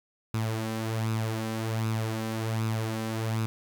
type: tone with flanger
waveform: sawtooth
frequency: 111.3 Hz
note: A2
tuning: 20 cents sharp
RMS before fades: -30 dBFS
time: 0.34-3.46 s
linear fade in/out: 0 ms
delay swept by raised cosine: 0.78 to 3.88 ms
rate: 1.3 Hz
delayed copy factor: +0.55
effects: none